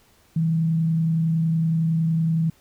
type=tone with frequency modulation; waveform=sine; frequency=162.6 Hz; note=E3; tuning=23 cents flat; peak=-18 dBFS; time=0.36-2.5 s; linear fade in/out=5 ms; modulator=30.8 Hz; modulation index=0.21; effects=pink hiss -58 dBFS RMS until 2.6 s

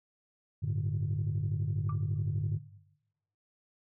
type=chord; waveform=sine; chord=G suspended second; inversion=none; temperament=equal; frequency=98 / 110 / 146.83 Hz; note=G2 / A2 / D3; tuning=0 / 0 / 0 cents; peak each=-32 dBFS; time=0.62-2.59 s; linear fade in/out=20 ms
type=tone with exponential decay; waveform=sine; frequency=1174.7 Hz; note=D6; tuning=in tune; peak=-35 dBFS; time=1.89-1.98 s; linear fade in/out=5 ms; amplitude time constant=19 ms
effects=noise-tail reverb RT60 0.9 s tail -17 dB re dry + tanh soft clip ceiling -24 dBFS

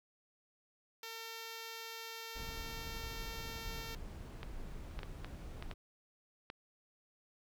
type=tone; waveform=5% pulse; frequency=453.8 Hz; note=A#4; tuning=47 cents flat; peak=-33 dBFS; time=1.03-3.95 s; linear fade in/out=2 ms
type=noise; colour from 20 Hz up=brown; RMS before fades=-46 dBFS; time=2.35-5.74 s; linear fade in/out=10 ms
type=clicks; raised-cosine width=0.3 ms; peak=-28 dBFS; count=7; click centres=4.431 / 4.991 / 5.032 / 5.246 / 5.625 / 5.713 / 6.501 s
effects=none

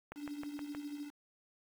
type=click train; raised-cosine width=0.5 ms; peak=-29 dBFS; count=5; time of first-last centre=0.12-0.749 s; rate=6.36 Hz
type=tone with tremolo; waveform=sine; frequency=291.5 Hz; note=D4; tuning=13 cents flat; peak=-38 dBFS; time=0.15-1.11 s; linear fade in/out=50 ms; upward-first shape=sine; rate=13 Hz; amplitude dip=55%
effects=9-bit

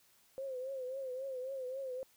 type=tone with vibrato; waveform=sine; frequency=523.3 Hz; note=C5; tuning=in tune; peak=-38 dBFS; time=0.38-2.03 s; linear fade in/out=0 ms; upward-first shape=triangle; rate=3.7 Hz; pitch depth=92 cents each way; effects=white hiss -68 dBFS RMS until 2.16 s

